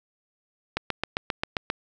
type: click train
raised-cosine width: 0.3 ms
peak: -9 dBFS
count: 8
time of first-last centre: 0.77-1.701 s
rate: 7.52 Hz
effects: none